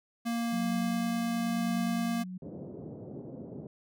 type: tone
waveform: square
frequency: 233.1 Hz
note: A#3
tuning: in tune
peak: -30 dBFS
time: 0.25-2.24 s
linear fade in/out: 20 ms
type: tone with tremolo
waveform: sine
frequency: 183.5 Hz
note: F#3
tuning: 14 cents flat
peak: -31 dBFS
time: 0.52-2.38 s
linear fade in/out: 10 ms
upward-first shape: triangle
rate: 0.99 Hz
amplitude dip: 55%
type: band-pass noise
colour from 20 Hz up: pink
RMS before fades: -43 dBFS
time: 2.42-3.67 s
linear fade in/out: 2 ms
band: 120 to 510 Hz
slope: 24 dB/octave
effects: none